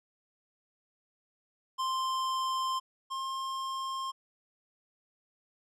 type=tone pair in turn; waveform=square; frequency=1046.5 / 1063.6 Hz; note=C6 / C6; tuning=0 / +28 cents; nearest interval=unison; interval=28 cents; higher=second; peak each=-30 / -34 dBFS; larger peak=first; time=1.78-2.8 / 3.1-4.12 s; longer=neither; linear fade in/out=20 ms; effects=low-pass 8000 Hz 12 dB/octave